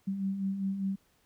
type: beating tone pair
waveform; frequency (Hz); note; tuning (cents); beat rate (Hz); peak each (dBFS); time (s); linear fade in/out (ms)
sine; 190 / 195; F#3 / G3; +46 / -9; 5; -39 / -30; 0.07-0.96; 10
effects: pink hiss -69 dBFS RMS until 1.25 s